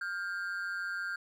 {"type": "ring-modulated tone", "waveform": "triangle", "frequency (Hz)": 1498, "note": "F#6", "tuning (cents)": 21, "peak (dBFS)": -29, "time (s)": [0.01, 1.16], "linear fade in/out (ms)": 5, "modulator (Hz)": 93, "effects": []}